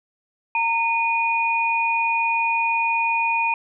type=tone pair together; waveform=sine; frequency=918.6 / 2463 Hz; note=A#5 / D#7; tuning=-26 / -18 cents; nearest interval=octave + perfect fourth; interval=1708 cents; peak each=-21 dBFS; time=0.55-3.54 s; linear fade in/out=2 ms; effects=none